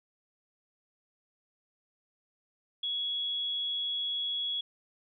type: tone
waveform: sine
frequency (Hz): 3351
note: G#7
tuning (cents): +15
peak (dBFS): -30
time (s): 2.83-4.61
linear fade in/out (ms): 5
effects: none